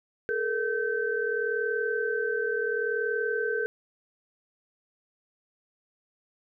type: tone cluster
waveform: sine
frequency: 427 / 467.7 / 1544 Hz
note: G#4 / A#4 / G6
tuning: +48 / +6 / -27 cents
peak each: -30 dBFS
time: 0.29-3.66 s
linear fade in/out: 0 ms
effects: none